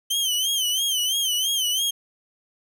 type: tone with vibrato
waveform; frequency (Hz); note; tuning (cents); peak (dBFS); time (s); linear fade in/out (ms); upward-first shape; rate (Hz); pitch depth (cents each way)
sawtooth; 3100; G7; -20; -18; 0.1-1.91; 10; sine; 3; 100
effects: none